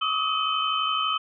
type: tone cluster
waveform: sine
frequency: 1139 / 1224 / 1276 / 2542 / 3061 Hz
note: C#6 / D#6 / D#6 / D#7 / G7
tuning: +47 / -29 / +43 / +36 / -42 cents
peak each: -32 / -33 / -26 / -34 / -27 dBFS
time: 0.01-1.18 s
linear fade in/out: 10 ms
effects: none